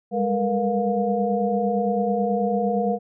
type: tone cluster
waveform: sine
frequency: 195.2 / 204.2 / 448.6 / 478.6 / 709 Hz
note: G3 / G#3 / A4 / A#4 / F5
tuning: -7 / -29 / +34 / +46 / +26 cents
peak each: -33 / -24 / -32 / -24 / -25 dBFS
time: 0.11-2.99 s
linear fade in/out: 50 ms
effects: none